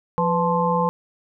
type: harmonic tone with a mistuned harmonic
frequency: 175 Hz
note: F3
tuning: 4 cents sharp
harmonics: 1 / 3 / 5 / 6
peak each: -23 / -23 / -23 / -23 dBFS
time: 0.18-0.89 s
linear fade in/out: 0 ms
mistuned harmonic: 3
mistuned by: -82 cents
effects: none